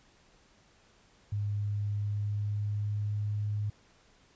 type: tone with pitch glide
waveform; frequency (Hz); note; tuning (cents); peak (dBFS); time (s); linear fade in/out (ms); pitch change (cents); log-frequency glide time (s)
sine; 102.9 to 104.28; G#2 to G#2; -16 to +8; -29; 1.32-3.7; 5; +24; 1.82-3.34
effects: pink hiss -63 dBFS RMS until 4.35 s + resampled to 16000 Hz